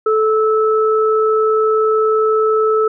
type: tone pair together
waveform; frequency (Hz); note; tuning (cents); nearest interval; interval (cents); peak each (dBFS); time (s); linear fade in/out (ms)
sine; 436.2 / 1307.1; A4 / E6; -15 / -15; octave + perfect fifth; 1900; -12 / -17; 0.06-2.88; 5
effects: none